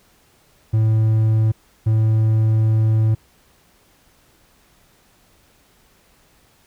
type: tone bursts at uneven times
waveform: triangle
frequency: 110 Hz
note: A2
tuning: in tune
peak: -11 dBFS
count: 2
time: 0.73-1.52 / 1.86-3.15 s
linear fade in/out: 10 ms
effects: pink hiss -56 dBFS RMS until 6.66 s